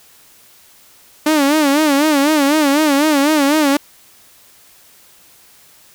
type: tone with vibrato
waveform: sawtooth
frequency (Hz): 293.7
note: D4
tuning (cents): 0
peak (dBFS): -7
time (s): 1.26-3.77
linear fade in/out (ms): 5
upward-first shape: sine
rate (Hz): 4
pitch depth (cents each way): 120
effects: white hiss -47 dBFS RMS until 5.94 s